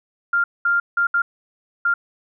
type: tone bursts at uneven times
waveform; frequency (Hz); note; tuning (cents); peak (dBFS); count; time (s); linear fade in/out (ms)
sine; 1396.9; F6; 0; -15; 5; 0.33-0.44 / 0.65-0.8 / 0.97-1.07 / 1.14-1.22 / 1.85-1.94; 5
effects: none